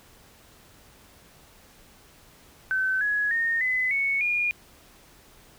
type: tone with pitch steps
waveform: sine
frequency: 1530 / 1678.1 / 1840.6 / 2019 / 2214 / 2429 Hz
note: G6 / G#6 / A#6 / B6 / C#7 / D#7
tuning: -42 / +18 / -22 / +38 / -3 / -42 cents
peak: -22 dBFS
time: 2.71-4.51 s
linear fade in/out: 0 ms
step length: 300 ms
effects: pink hiss -54 dBFS RMS until 5.58 s